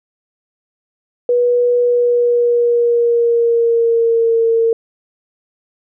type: tone with pitch glide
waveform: sine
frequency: 486.4 to 456.5 Hz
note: B4 to A#4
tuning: -26 to -36 cents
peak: -10 dBFS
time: 1.29-4.73 s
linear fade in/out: 2 ms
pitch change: -110 cents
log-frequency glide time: 1.79-4.43 s
effects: none